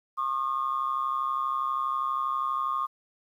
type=tone pair together; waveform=sine; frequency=1081.6 / 1214 Hz; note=C#6 / D#6; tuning=-43 / -43 cents; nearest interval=major second; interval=200 cents; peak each=-28 dBFS; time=0.17-2.87 s; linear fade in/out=20 ms; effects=tanh soft clip ceiling -19 dBFS + 10-bit